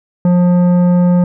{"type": "tone with tanh clipping", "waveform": "sine", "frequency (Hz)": 177.5, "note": "F3", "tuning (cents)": 28, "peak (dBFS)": -9, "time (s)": [0.25, 1.24], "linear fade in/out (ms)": 2, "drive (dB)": 11, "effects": []}